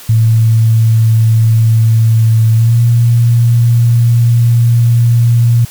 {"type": "tone with pitch glide", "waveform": "sine", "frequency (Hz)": [112.4, 117.92], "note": ["A2", "A#2"], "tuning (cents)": [37, 20], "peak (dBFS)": -5, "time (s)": [0.09, 5.65], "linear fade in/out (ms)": 5, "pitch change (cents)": 83, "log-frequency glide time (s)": [2.54, 2.8], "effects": ["white hiss -33 dBFS RMS until 5.7 s"]}